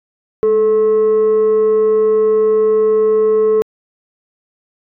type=tone with frequency modulation; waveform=sine; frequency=434.6 Hz; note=A4; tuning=21 cents flat; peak=-8 dBFS; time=0.43-3.62 s; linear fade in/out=0 ms; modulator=641 Hz; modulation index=0.22; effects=tanh soft clip ceiling -6 dBFS